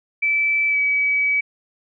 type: tone with pitch glide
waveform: sine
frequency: 2316 to 2280 Hz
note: D7 to C#7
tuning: -25 to +48 cents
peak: -16 dBFS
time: 0.22-1.41 s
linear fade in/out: 10 ms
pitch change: -27 cents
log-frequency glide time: 0.68-0.78 s
effects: none